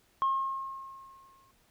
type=tone with exponential decay; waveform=sine; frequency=1076 Hz; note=C6; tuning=48 cents sharp; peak=-22 dBFS; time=0.22-1.51 s; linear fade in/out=0 ms; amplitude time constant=280 ms; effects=tanh soft clip ceiling -21 dBFS + pink hiss -67 dBFS RMS until 1.7 s